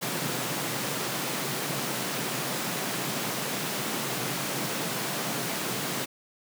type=high-pass noise; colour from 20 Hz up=pink; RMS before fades=-31 dBFS; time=0.01-6.06 s; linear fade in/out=20 ms; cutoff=120 Hz; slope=96 dB/octave; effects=none